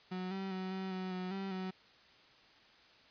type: tone with pitch steps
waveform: 35% pulse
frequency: 184 / 192.6 / 187.2 / 189.8 / 186.3 / 183.5 / 194.1 / 187 Hz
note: F#3 / G3 / F#3 / F#3 / F#3 / F#3 / G3 / F#3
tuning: -9 / -30 / +20 / +44 / +12 / -14 / -17 / +19 cents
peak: -36 dBFS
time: 0.11-1.71 s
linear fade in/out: 10 ms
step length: 200 ms
effects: white hiss -62 dBFS RMS until 3.1 s + resampled to 11025 Hz